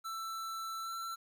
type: tone with pitch glide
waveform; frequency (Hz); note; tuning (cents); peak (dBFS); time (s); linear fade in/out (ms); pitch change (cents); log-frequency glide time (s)
square; 1331 to 1344.9; E6 to E6; +16 to +34; -39; 0.04-1.16; 20; +18; 0.82-0.91
effects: 12-bit